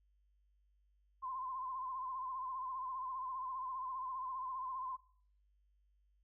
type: tone with vibrato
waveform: sine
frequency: 1036 Hz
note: C6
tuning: 17 cents flat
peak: -39 dBFS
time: 1.22-4.97 s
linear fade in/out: 20 ms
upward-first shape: sine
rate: 15 Hz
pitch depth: 59 cents each way
effects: noise-tail reverb RT60 0.6 s tail -24 dB re dry + added 50 Hz sine -70 dBFS peak until 6.23 s